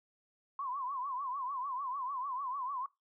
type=tone with vibrato; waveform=sine; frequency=1062 Hz; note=C6; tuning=25 cents sharp; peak=-35 dBFS; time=0.59-2.86 s; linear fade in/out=2 ms; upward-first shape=triangle; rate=6.7 Hz; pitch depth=160 cents each way; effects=noise-tail reverb RT60 0.2 s tail -21 dB re dry